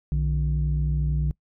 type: tone pair together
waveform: sine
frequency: 61.26 / 150.5 Hz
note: B1 / D3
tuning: -13 / +43 cents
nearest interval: octave + major third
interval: 1556 cents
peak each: -22 / -23 dBFS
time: 0.12-1.31 s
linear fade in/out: 0 ms
effects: noise-tail reverb RT60 0.1 s tail -24 dB re dry + tanh soft clip ceiling -16 dBFS